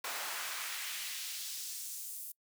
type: noise with high-pass filter sweep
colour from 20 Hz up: pink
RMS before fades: -41 dBFS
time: 0.04-2.32 s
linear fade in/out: 5 ms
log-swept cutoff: 760 to 11000 Hz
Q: 1
effects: noise-tail reverb RT60 0.1 s tail -25 dB re dry